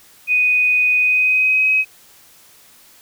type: tone with pitch glide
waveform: sine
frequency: 2489 to 2538 Hz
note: D#7 to D#7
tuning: 0 to +34 cents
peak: -12 dBFS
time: 0.27-1.85 s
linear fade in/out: 50 ms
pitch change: +34 cents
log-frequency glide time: 0.98-1.71 s
effects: white hiss -48 dBFS RMS until 3.01 s